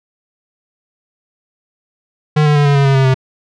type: tone with pitch steps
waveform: square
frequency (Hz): 151.7 / 148.58 / 145.52 / 142.53 / 139.59 / 136.72 / 133.91 / 131.15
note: D#3 / D3 / D3 / C#3 / C#3 / C#3 / C3 / C3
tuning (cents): -44 / +20 / -16 / +49 / +12 / -24 / +41 / +4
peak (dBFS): -9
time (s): 2.36-3.144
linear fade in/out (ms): 10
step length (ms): 98
effects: low-pass 4000 Hz 12 dB/octave